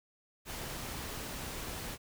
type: noise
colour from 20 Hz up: pink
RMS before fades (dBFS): -41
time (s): 0.45-1.98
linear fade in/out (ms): 50
effects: none